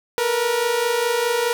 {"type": "tone pair together", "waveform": "sawtooth", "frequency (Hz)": [456.5, 481.3], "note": ["A#4", "B4"], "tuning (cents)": [-36, -45], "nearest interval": "minor second", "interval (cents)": 91, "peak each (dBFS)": [-20, -16], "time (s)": [0.18, 1.53], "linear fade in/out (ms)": 0, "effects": []}